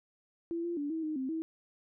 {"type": "tone with pitch steps", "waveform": "sine", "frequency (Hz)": [336.5, 344, 288.9, 322.7, 309.4, 262.7, 322.5], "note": ["E4", "F4", "D4", "E4", "D#4", "C4", "E4"], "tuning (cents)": [36, -26, -28, -37, -10, 7, -38], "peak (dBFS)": -32, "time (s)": [0.51, 1.42], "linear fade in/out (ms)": 0, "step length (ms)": 130, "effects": []}